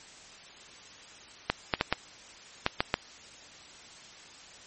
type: clicks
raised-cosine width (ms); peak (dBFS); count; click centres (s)
0.3; -7; 7; 1.5 / 1.738 / 1.811 / 1.926 / 2.664 / 2.805 / 2.941
effects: white hiss -50 dBFS RMS until 4.66 s + MP3 32 kbps

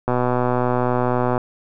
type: click train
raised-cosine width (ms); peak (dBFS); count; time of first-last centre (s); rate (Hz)
1; -6; 162; 0.08-1.378; 124
effects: none

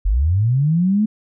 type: linear sweep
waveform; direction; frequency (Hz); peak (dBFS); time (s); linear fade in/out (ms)
sine; up; 41.07 to 220; -13; 0.05-1.06; 10
effects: none

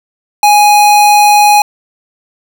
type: tone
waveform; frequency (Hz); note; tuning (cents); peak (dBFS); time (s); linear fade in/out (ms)
square; 830.6; G#5; 0; -4; 0.43-1.62; 2
effects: none

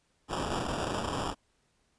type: noise with sample-and-hold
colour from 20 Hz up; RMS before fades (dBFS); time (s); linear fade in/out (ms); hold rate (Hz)
white; -33; 0.28-1.35; 50; 2100
effects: pink hiss -72 dBFS RMS until 1.98 s + resampled to 22050 Hz

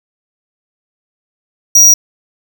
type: tone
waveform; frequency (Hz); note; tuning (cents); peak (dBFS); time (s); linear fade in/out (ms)
square; 5750; F8; +50; -3; 1.75-1.94; 5
effects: none

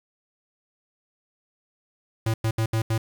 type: tone bursts at uneven times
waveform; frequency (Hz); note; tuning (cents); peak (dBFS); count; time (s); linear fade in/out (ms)
square; 111.8; A2; +28; -22; 5; 2.26-2.34 / 2.44-2.51 / 2.58-2.66 / 2.73-2.82 / 2.9-2.98; 5
effects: 8-bit

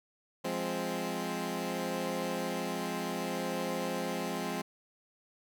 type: chord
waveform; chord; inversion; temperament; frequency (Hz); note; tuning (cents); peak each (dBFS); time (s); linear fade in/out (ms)
15% pulse; F minor; none; equal; 174.61 / 207.7 / 261.6; F3 / Ab3 / C4; 0 / 0 / 0; -31; 0.44-4.62; 10
effects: none

